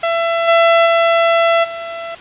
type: tone with level steps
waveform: sawtooth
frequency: 670 Hz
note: E5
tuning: 28 cents sharp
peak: -10 / -4 / -6 / -20 dBFS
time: 0.03-2.15 s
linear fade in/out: 5 ms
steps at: 0.47 / 0.85 / 1.63 s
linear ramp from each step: 20 ms
effects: white hiss -35 dBFS RMS until 2.2 s + resampled to 8000 Hz